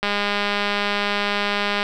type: click train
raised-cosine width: 0.3 ms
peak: -6 dBFS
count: 368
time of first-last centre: 0.03-1.829 s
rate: 204 Hz
effects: none